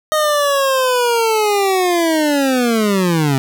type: linear sweep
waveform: 25% pulse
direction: down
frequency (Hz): 622.3 to 130.81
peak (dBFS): -9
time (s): 0.12-3.38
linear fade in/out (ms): 0
effects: none